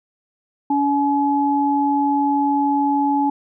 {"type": "tone pair together", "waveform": "sine", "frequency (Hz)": [283.4, 850], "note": ["C#4", "G#5"], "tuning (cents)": [38, 40], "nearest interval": "octave + perfect fifth", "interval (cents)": 1902, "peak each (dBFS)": -18, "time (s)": [0.7, 3.3], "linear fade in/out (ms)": 5, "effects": []}